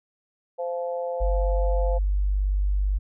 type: harmonic tone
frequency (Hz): 172.9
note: F3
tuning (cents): -17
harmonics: 3 / 4 / 5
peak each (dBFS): -27 / -33 / -38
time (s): 0.58-1.99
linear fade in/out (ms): 20
type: tone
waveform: sine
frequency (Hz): 49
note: G1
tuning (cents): 0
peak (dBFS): -20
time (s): 1.2-2.99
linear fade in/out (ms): 20
effects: none